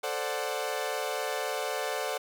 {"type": "chord", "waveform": "sawtooth", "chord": "D dominant seventh", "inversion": "second", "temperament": "equal", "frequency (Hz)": [440, 523.3, 587.3, 740], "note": ["A4", "C5", "D5", "F#5"], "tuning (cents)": [0, 0, 0, 0], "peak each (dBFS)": -32, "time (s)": [0.03, 2.18], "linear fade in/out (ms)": 10, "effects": []}